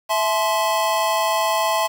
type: chord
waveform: square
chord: A minor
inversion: second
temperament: equal with one note detuned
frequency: 659.3 / 858.9 / 1046.5 Hz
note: E5 / A5 / C6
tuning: 0 / -42 / 0 cents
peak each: -23 dBFS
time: 0.09-1.88 s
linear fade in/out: 20 ms
effects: 7-bit